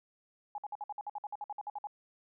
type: tone bursts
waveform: sine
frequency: 831 Hz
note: G#5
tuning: 1 cent sharp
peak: -36 dBFS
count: 16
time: 0.55-1.871 s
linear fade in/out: 2 ms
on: 31 ms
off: 55 ms
effects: none